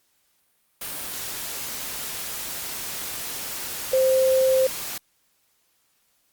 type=tone in noise; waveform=sine; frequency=523.3 Hz; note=C5; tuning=in tune; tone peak=-16 dBFS; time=3.93-4.67 s; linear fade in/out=5 ms; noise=white; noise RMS=-32 dBFS; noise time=0.81-4.98 s; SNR=+13 dB; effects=white hiss -67 dBFS RMS until 6.32 s + Opus 48 kbps